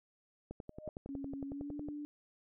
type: click train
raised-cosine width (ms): 2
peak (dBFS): -30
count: 16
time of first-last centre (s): 0.51-1.886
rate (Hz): 10.9
type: tone with exponential growth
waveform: sine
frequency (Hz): 614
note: D#5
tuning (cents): -23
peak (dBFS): -38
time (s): 0.68-0.89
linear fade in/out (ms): 1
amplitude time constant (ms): 44
type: tone with pitch glide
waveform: sine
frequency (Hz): 276.2 to 294.3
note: C#4 to D4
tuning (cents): -6 to +4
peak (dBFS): -40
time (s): 1.09-2.05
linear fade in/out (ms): 0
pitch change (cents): +110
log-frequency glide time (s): 1.46-1.79
effects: none